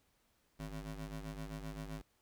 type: ring-modulated tone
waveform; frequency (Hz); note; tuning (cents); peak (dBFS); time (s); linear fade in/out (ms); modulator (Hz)
25% pulse; 104.3; G#2; +8; -36; 0.59-2.02; 10; 56
effects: pink hiss -75 dBFS RMS until 2.21 s